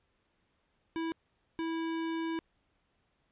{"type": "tone bursts at uneven times", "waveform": "square", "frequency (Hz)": 327.4, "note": "E4", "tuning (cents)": -12, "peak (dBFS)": -33, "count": 2, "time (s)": [[0.96, 1.12], [1.59, 2.39]], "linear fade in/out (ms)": 0, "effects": ["pink hiss -75 dBFS RMS until 3.31 s", "resampled to 8000 Hz"]}